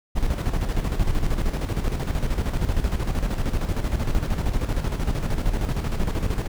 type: noise with tremolo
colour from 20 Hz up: brown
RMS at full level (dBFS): -21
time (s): 0.15-6.48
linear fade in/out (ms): 20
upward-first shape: square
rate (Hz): 13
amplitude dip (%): 55
effects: none